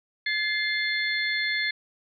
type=tone cluster; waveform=sine; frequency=1717 / 2092 / 3490 / 4276 Hz; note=A6 / C7 / A7 / C8; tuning=-43 / -1 / -15 / +37 cents; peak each=-29 / -27 / -33 / -33 dBFS; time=0.26-1.71 s; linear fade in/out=5 ms; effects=none